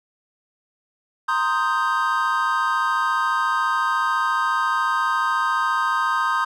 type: chord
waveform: triangle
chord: C minor seventh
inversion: third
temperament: equal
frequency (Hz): 932.3 / 1046.5 / 1244.5 / 1568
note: Bb5 / C6 / Eb6 / G6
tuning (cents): 0 / 0 / 0 / 0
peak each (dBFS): -25 / -22 / -21 / -23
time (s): 1.28-6.45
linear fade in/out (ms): 10
effects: none